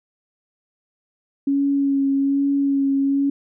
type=tone with vibrato; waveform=sine; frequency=277.2 Hz; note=C#4; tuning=in tune; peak=-16 dBFS; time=1.47-3.3 s; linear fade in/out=5 ms; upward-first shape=sine; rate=1.2 Hz; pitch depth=18 cents each way; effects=none